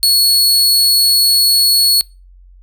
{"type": "tone", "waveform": "sawtooth", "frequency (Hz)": 4372, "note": "C#8", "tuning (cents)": -25, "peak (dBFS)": -6, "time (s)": [0.03, 2.01], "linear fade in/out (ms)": 0, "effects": ["noise-tail reverb RT60 0.3 s tail -26 dB re dry", "added 45 Hz sine -39 dBFS peak until 2.62 s"]}